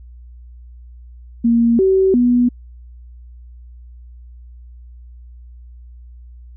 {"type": "tone with pitch steps", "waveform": "sine", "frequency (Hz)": [233.3, 381.6, 244.2], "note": ["A#3", "G4", "B3"], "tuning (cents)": [2, -47, -19], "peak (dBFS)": -10, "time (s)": [1.44, 2.49], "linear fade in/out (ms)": 10, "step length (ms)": 350, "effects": ["added 60 Hz sine -36 dBFS peak until 6.56 s"]}